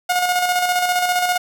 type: tone with tremolo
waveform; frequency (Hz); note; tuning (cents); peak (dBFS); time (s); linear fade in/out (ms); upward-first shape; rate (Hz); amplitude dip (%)
sawtooth; 720; F#5; -47; -11; 0.09-1.38; 10; square; 15; 40
effects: none